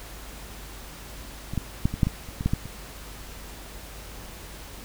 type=clicks; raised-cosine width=5 ms; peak=-19 / -12 / -8 / -17 / -6 / -12 / -28 / -18 / -9 / -10 / -23 dBFS; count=11; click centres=1.536 / 1.577 / 1.855 / 1.94 / 2.032 / 2.07 / 2.288 / 2.409 / 2.46 / 2.535 / 2.656 s; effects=added 50 Hz sine -43 dBFS peak until 4.84 s + pink hiss -43 dBFS RMS until 4.84 s